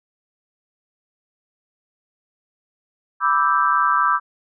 sine chord, E minor seventh, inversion second, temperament equal, 987.8 / 1174.7 / 1318.5 / 1568 Hz, B5 / D6 / E6 / G6, 0 / 0 / 0 / 0 cents, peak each -22 / -18 / -20 / -23 dBFS, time 3.2-4.2 s, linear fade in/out 50 ms, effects none

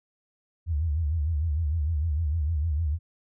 sine tone with vibrato, 78 Hz, D#2, 5 cents sharp, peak -23 dBFS, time 0.66-2.99 s, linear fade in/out 50 ms, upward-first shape sine, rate 6.6 Hz, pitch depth 150 cents each way, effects none

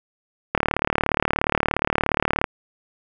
click train, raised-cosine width 0.5 ms, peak -3 dBFS, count 71, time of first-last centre 0.55-2.442 s, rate 37 Hz, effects none

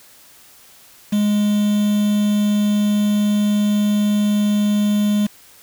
triangle tone with quantisation, 207.7 Hz, G#3, in tune, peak -12 dBFS, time 1.12-5.27 s, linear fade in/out 10 ms, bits 5, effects white hiss -47 dBFS RMS until 5.62 s

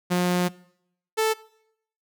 sawtooth tone pair in turn, 178.6 / 439.8 Hz, F3 / A4, +39 / -1 cents, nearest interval octave + major third, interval 1560 cents, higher second, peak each -16 dBFS, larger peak neither, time 0.1-0.49 / 1.17-1.34 s, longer first, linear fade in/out 20 ms, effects noise-tail reverb RT60 0.7 s tail -21 dB re dry

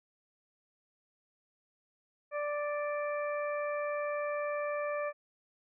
harmonic tone, 587.3 Hz, D5, in tune, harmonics 1 / 2 / 3 / 4, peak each -33 / -39 / -43 / -45 dBFS, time 2.31-5.13 s, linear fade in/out 50 ms, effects none

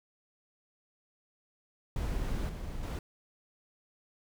brown noise with level steps, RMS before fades -33 / -39 / -34 dBFS, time 1.96-2.99 s, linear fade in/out 2 ms, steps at 2.49 / 2.83 s, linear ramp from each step 2 ms, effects none

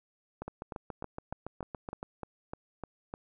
two click trains, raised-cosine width 1 ms, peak -24 / -24 dBFS, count 12 / 10, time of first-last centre 0.48-2.029 / 0.42-3.139 s, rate 7.1 / 3.31 Hz, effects none

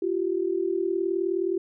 sine tone pair together, 345.1 / 384.4 Hz, F4 / G4, -21 / -34 cents, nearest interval major second, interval 187 cents, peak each -26 dBFS, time 0.02-1.58 s, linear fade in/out 5 ms, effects none

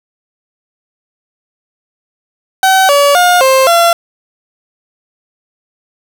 30% pulse tone with pitch steps, 762 / 570 / 714 / 528 / 682 Hz, G5 / C#5 / F5 / C5 / F5, -49 / +48 / +38 / +16 / -41 cents, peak -3 dBFS, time 2.63-3.93 s, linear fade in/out 2 ms, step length 260 ms, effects none

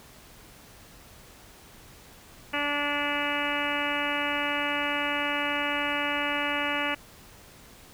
harmonic tone, 290 Hz, D4, 22 cents flat, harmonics 1 / 2 / 3 / 4 / 5 / 6 / 7 / 8 / 9 / 10, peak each -35 / -35 / -35 / -35 / -35 / -35 / -35 / -35 / -35 / -35 dBFS, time 2.53-6.95 s, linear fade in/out 10 ms, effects pink hiss -51 dBFS RMS until 7.93 s

